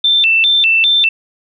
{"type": "tone with vibrato", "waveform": "sine", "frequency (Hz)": 3082, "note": "G7", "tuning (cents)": -30, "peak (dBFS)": -8, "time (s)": [0.04, 1.09], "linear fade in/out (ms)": 5, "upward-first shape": "square", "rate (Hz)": 2.5, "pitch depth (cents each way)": 250, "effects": []}